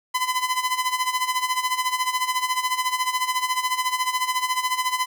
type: tone with tremolo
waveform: sawtooth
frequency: 1013 Hz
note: B5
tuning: 44 cents sharp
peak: -15 dBFS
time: 0.14-5.06 s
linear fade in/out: 10 ms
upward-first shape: sine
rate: 14 Hz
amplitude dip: 75%
effects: none